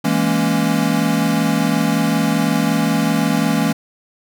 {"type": "chord", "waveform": "square", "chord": "A# half-diminished seventh", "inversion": "second", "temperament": "equal", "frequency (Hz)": [164.81, 207.7, 233.1, 277.2], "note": ["E3", "G#3", "A#3", "C#4"], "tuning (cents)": [0, 0, 0, 0], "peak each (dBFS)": -21, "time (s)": [0.04, 3.73], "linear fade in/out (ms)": 10, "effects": []}